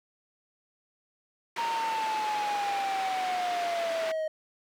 white band-pass noise, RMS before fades -38 dBFS, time 1.56-4.12 s, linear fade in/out 5 ms, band 320 to 2600 Hz, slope 12 dB/octave
triangle linear sweep, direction down, 932.3 to 622.3 Hz, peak -26 dBFS, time 1.58-4.28 s, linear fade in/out 5 ms
effects none

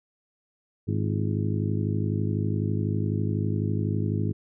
harmonic tone with a mistuned harmonic, 52 Hz, G#1, 3 cents sharp, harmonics 2 / 3 / 4 / 5 / 6 / 7 / 8, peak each -26 / -30 / -32 / -34 / -36 / -37 / -38 dBFS, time 0.87-4.33 s, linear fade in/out 20 ms, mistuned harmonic 7, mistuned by -87 cents, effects none

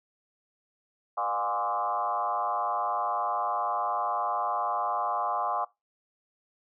sine tone with frequency modulation, 933 Hz, A#5, 1 cent sharp, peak -26 dBFS, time 1.17-5.65 s, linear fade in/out 10 ms, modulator 110 Hz, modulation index 2.6, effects noise-tail reverb RT60 0.2 s tail -22 dB re dry

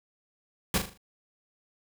pink noise with echo, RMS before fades -25 dBFS, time 0.74-0.78 s, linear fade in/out 2 ms, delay 39 ms, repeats 5, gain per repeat -7 dB, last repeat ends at 0.975 s, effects none

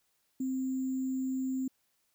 sine tone with sample-and-hold, 261.6 Hz, C4, in tune, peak -30 dBFS, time 0.4-1.68 s, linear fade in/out 5 ms, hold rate 7350 Hz, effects white hiss -75 dBFS RMS until 2.14 s

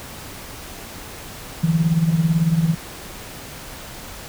sine tone with tremolo, 163.9 Hz, E3, 10 cents flat, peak -11 dBFS, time 1.63-2.75 s, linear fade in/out 10 ms, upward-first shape triangle, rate 18 Hz, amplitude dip 80%, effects pink hiss -36 dBFS RMS until 4.28 s

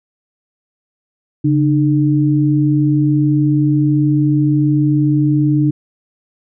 sine tone pair together, 140.95 / 302.3 Hz, C#3 / D#4, +29 / -50 cents, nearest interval octave + minor second, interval 1321 cents, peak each -13 dBFS, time 1.44-5.71 s, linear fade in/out 10 ms, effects none

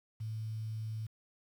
sine tone with quantisation, 110 Hz, A2, in tune, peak -36 dBFS, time 0.2-1.07 s, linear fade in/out 10 ms, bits 10, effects none

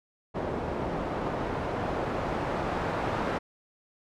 white noise with low-pass filter sweep, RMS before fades -31 dBFS, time 0.34-3.39 s, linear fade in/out 20 ms, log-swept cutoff 620 to 1000 Hz, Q 0.8, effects none

